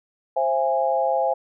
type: tone cluster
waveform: sine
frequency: 529 / 675 / 825 Hz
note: C5 / E5 / G#5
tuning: +19 / +41 / -12 cents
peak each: -23 dBFS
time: 0.36-1.34 s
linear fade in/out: 10 ms
effects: none